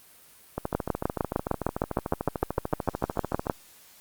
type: two click trains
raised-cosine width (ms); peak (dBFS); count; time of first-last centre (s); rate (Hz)
1; -9 / -14; 19 / 40; 0.75-3.498 / 0.58-3.469; 6.55 / 13.5
effects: white hiss -54 dBFS RMS until 4 s + Opus 32 kbps